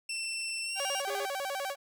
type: tone with pitch glide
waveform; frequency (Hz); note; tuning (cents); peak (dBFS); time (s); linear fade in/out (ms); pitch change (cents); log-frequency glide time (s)
20% pulse; 2688 to 2807; E7 to F7; +33 to +8; -28; 0.09-1.02; 5; +75; 0.63-0.83
type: tone with vibrato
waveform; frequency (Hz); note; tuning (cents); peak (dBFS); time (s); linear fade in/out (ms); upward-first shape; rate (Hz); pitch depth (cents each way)
sawtooth; 659.3; E5; 0; -29; 0.75-1.76; 50; square; 10; 280
type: tone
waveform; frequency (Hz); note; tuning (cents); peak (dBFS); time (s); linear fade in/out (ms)
sawtooth; 403.6; G#4; -49; -32; 1.07-1.26; 10
effects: none